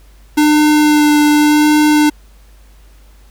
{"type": "tone with vibrato", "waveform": "square", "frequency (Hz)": 299.5, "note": "D4", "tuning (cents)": 34, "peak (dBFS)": -8, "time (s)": [0.37, 2.1], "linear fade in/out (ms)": 10, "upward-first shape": "sine", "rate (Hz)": 0.88, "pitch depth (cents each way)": 13, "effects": ["added 50 Hz sine -40 dBFS peak until 3.3 s", "pink hiss -51 dBFS RMS until 3.3 s"]}